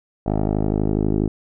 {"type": "tone with low-pass filter sweep", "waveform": "10% pulse", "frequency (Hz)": 52.2, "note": "G#1", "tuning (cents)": 10, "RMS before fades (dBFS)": -20, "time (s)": [0.26, 1.28], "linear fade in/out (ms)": 5, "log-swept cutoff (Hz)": [630, 380], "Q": 2.4, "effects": []}